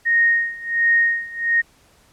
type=tone with tremolo; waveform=sine; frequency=1860 Hz; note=A#6; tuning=4 cents flat; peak=-12 dBFS; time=0.05-1.62 s; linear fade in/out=20 ms; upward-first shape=sine; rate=1.4 Hz; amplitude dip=90%; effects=pink hiss -55 dBFS RMS until 2.12 s + low-pass 12000 Hz 12 dB/octave